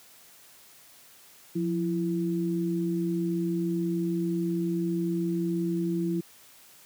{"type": "tone pair together", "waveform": "sine", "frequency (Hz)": [175.7, 334], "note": ["F3", "E4"], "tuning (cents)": [11, 23], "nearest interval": "major seventh", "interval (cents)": 1112, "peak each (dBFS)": -28, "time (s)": [1.55, 6.21], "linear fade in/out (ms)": 10, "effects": ["white hiss -54 dBFS RMS until 6.85 s", "high-pass 80 Hz 12 dB/octave"]}